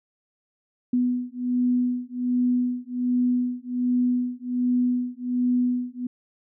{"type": "beating tone pair", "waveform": "sine", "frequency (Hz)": [246.9, 248.2], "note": ["B3", "B3"], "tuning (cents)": [0, 9], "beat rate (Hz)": 1.3, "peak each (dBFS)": -24, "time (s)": [0.93, 6.07], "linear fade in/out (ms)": 5, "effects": []}